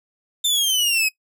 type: exponential sweep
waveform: sawtooth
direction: down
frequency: 3600 to 2520 Hz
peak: -14 dBFS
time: 0.44-1.09 s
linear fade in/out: 10 ms
effects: noise-tail reverb RT60 0.1 s tail -20 dB re dry